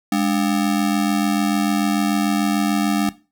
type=ring-modulated tone; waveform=square; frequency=249.5 Hz; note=B3; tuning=18 cents sharp; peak=-14 dBFS; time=0.12-3.09 s; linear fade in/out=0 ms; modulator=43.4 Hz; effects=noise-tail reverb RT60 0.3 s tail -17 dB re dry